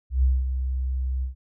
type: tone with ADSR envelope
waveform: sine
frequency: 64.6 Hz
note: C2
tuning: 21 cents flat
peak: -15 dBFS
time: 0.1-1.35 s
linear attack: 130 ms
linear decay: 210 ms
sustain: -8 dB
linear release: 120 ms
effects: none